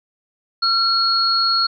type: tone pair together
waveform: sine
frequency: 1363 / 4327 Hz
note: F6 / C#8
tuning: -43 / -43 cents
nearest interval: octave + minor sixth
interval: 2000 cents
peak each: -19 / -16 dBFS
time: 0.62-1.67 s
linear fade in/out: 10 ms
effects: none

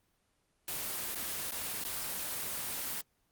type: noise with dropouts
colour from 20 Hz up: white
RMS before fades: -37 dBFS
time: 0.68-3.01 s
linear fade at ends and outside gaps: 2 ms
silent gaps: 1.148-1.156 / 1.51-1.52 / 1.839-1.849 s
effects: pink hiss -75 dBFS RMS until 3.31 s + Opus 24 kbps

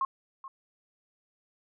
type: tone with echo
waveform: sine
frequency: 1074 Hz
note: C6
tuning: 45 cents sharp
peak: -25 dBFS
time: 0.01-0.05 s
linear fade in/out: 2 ms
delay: 430 ms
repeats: 1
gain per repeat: -15 dB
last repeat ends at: 0.48 s
effects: none

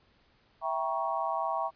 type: chord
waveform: sine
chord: E diminished seventh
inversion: none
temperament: equal with one note detuned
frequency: 659.3 / 784 / 947 / 1108.7 Hz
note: E5 / G5 / Bb5 / Db6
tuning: 0 / 0 / +27 / 0 cents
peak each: -34 dBFS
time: 0.61-1.71 s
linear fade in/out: 50 ms
effects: pink hiss -66 dBFS RMS until 1.75 s + resampled to 11025 Hz

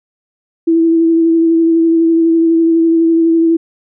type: tone with vibrato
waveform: sine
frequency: 329.6 Hz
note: E4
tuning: in tune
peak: -7 dBFS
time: 0.67-3.57 s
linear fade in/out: 10 ms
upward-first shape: sine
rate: 12 Hz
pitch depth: 18 cents each way
effects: none

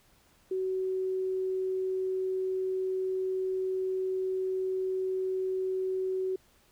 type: tone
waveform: sine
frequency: 375.8 Hz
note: F#4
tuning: 27 cents sharp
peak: -28 dBFS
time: 0.51-6.36 s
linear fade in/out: 5 ms
effects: pink hiss -64 dBFS RMS until 6.71 s

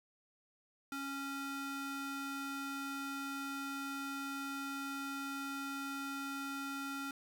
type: ring-modulated tone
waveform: square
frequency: 553 Hz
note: C#5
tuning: 4 cents flat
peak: -37 dBFS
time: 0.92-7.11 s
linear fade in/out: 2 ms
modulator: 829 Hz
effects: none

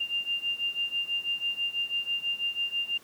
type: beating tone pair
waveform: sine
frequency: 2794 / 2800.1 Hz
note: F7 / F7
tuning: 0 / +4 cents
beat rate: 6.1 Hz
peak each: -30 / -32 dBFS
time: 0-2.98 s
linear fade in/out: 10 ms
effects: pink hiss -55 dBFS RMS until 3.03 s + high-pass 150 Hz 12 dB/octave

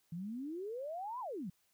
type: exponential two-way sweep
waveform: sine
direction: up then down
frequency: 160.6 to 1046.5 to 160.6 Hz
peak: -39 dBFS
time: 0.12-1.5 s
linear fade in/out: 5 ms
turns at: 1.2 s
effects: white hiss -75 dBFS RMS until 1.73 s

